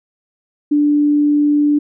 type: tone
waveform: sine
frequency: 293.7 Hz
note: D4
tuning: in tune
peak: -10 dBFS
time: 0.71-1.79 s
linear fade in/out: 10 ms
effects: none